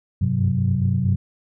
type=tone cluster; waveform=sine; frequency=91.5 / 95 / 99.4 / 128.9 / 184.6 Hz; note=F#2 / F#2 / G2 / C3 / F#3; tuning=-19 / +46 / +25 / -26 / -4 cents; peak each=-30 / -25 / -22 / -21 / -23 dBFS; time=0.21-1.16 s; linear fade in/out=10 ms; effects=tanh soft clip ceiling -7 dBFS